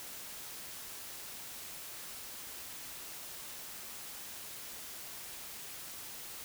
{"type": "silence", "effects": ["white hiss -46 dBFS RMS until 6.44 s"]}